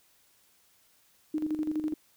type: tone with tremolo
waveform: sine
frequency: 307.8 Hz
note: D#4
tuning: 19 cents flat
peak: -26 dBFS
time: 1.34-1.94 s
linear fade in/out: 5 ms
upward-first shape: square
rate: 12 Hz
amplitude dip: 60%
effects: white hiss -65 dBFS RMS until 2.16 s